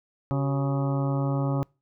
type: harmonic tone with a mistuned harmonic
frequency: 138.59 Hz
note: C#3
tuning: in tune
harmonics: 1 / 2 / 3 / 4 / 5 / 6 / 7 / 8 / 9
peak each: -24 / -30 / -37 / -34 / -41 / -39 / -43 / -42 / -41 dBFS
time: 0.31-1.63 s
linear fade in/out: 0 ms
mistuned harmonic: 3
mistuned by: -130 cents
effects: noise-tail reverb RT60 0.3 s tail -26 dB re dry